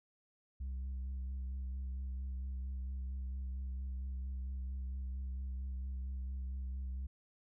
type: tone with vibrato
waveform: sine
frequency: 65.1 Hz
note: C2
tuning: 8 cents flat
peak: -35 dBFS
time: 0.6-7.07 s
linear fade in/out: 10 ms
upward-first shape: sine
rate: 4.4 Hz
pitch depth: 28 cents each way
effects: tanh soft clip ceiling -37 dBFS